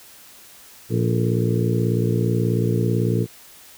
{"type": "harmonic tone with a mistuned harmonic", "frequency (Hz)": 58.27, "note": "A#1", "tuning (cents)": 0, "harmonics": [2, 3, 4, 5, 6, 7, 8], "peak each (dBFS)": [-20, -24, -28, -30, -27, -28, -31], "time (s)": [0.89, 3.27], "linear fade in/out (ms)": 50, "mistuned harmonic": 7, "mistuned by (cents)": 88, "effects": ["white hiss -46 dBFS RMS until 3.77 s"]}